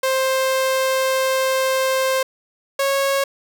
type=tone pair in turn; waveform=sawtooth; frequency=526 / 549.6 Hz; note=C5 / C#5; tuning=+9 / -15 cents; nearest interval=minor second; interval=76 cents; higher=second; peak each=-13 dBFS; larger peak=neither; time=0.03-2.23 / 2.79-3.24 s; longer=first; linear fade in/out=5 ms; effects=none